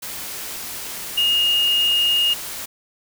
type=tone in noise; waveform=sine; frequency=2849 Hz; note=F7; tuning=34 cents sharp; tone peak=-15 dBFS; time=1.17-2.34 s; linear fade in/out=10 ms; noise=white; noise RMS=-31 dBFS; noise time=0.02-2.66 s; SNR=+13 dB; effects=none